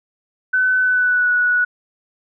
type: tone with pitch glide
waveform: sine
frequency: 1511 to 1468.8 Hz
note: F#6 to F#6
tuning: +36 to -13 cents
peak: -13 dBFS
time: 0.53-1.65 s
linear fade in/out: 10 ms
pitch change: -49 cents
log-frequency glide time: 0.8-1.3 s
effects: none